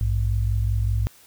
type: tone pair together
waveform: sine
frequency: 57.86 / 103.1 Hz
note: A#1 / G#2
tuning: -12 / -12 cents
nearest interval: minor seventh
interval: 1000 cents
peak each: -22 / -22 dBFS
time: 0.01-1.07 s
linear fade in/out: 0 ms
effects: white hiss -52 dBFS RMS until 1.26 s